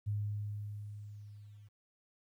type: tone with level ramp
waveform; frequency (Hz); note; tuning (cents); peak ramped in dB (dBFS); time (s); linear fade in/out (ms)
sine; 103.83; G#2; 0; -31 to -53; 0.06-1.69; 20
effects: 12-bit